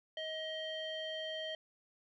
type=tone with low-pass filter; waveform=square; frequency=631 Hz; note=D#5; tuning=24 cents sharp; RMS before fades=-41 dBFS; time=0.17-1.55 s; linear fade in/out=2 ms; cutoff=3000 Hz; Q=5.9; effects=none